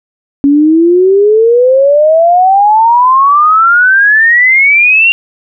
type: exponential sweep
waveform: sine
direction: up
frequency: 277.2 to 2794 Hz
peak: -3 dBFS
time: 0.44-5.12 s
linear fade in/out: 0 ms
effects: none